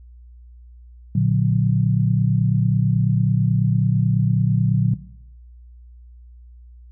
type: chord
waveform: sine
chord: Bb augmented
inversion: none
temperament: just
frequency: 116.54 / 145.68 / 182.1 Hz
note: Bb2 / D3 / F#3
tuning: 0 / -14 / -27 cents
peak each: -19 dBFS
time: 1.15-4.94 s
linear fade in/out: 5 ms
effects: noise-tail reverb RT60 0.8 s tail -17 dB re dry + added 60 Hz sine -41 dBFS peak until 6.91 s